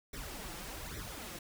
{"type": "noise with flanger", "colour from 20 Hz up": "pink", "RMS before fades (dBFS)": -44, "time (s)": [0.13, 1.39], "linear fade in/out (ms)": 5, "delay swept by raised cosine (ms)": [0.52, 5.92], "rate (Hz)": 1.2, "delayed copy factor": 0.75, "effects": []}